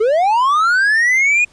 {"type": "linear sweep", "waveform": "triangle", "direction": "up", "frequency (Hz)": [410, 2489], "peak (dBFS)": -9, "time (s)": [0, 1.45], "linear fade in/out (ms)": 10, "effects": ["pink hiss -51 dBFS RMS until 1.52 s", "resampled to 22050 Hz"]}